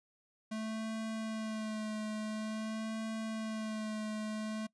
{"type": "tone with vibrato", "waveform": "square", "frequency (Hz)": 218.1, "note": "A3", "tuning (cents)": -15, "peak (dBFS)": -37, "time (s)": [0.51, 4.67], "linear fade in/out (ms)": 10, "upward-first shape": "sine", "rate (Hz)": 0.48, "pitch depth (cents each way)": 26, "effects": ["noise-tail reverb RT60 0.1 s tail -22 dB re dry", "resampled to 22050 Hz"]}